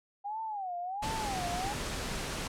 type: tone with vibrato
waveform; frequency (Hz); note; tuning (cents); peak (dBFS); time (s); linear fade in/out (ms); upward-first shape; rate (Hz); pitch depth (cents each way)
sine; 790; G5; +13; -34; 0.24-1.74; 20; sine; 1.4; 210
type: noise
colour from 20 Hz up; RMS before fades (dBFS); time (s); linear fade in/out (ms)
pink; -36; 1.02-2.48; 10
effects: low-pass 9000 Hz 12 dB/octave